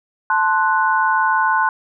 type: chord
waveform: sine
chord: F# diminished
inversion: first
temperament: equal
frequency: 880 / 1046.5 / 1480 Hz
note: A5 / C6 / F#6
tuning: 0 / 0 / 0 cents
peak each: -18 dBFS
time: 0.3-1.69 s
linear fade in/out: 2 ms
effects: none